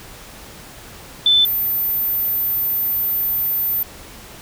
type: tone pair in turn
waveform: sine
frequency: 3520 / 14080 Hz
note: A7 / A9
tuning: 0 / 0 cents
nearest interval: 2 octaves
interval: 2400 cents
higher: second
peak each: -10 / -17 dBFS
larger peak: first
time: 1.26-1.45 / 1.45-3.83 s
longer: second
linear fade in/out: 2 ms
effects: pink hiss -39 dBFS RMS until 4.41 s